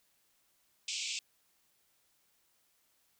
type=band-pass noise; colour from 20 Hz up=pink; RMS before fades=-38 dBFS; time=0.88-1.19 s; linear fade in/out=2 ms; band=2300 to 8000 Hz; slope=96 dB/octave; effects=white hiss -73 dBFS RMS until 3.19 s